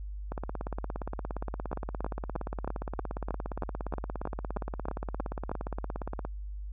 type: two click trains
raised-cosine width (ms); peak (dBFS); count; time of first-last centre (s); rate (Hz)
1; -21 / -18; 103 / 13; 0.32-6.25 / 1.73-5.515; 17.2 / 3.17
effects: added 50 Hz sine -36 dBFS peak until 6.72 s